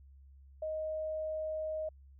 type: tone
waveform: sine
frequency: 625 Hz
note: D#5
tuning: 8 cents sharp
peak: -34 dBFS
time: 0.62-1.89 s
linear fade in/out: 5 ms
effects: added 68 Hz sine -54 dBFS peak until 2.19 s